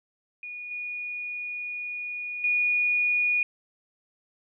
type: tone with level steps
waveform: sine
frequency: 2452 Hz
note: D#7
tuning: 26 cents flat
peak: -35 / -31 / -21 dBFS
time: 0.43-3.43 s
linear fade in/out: 2 ms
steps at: 0.71 / 2.44 s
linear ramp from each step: 2 ms
effects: none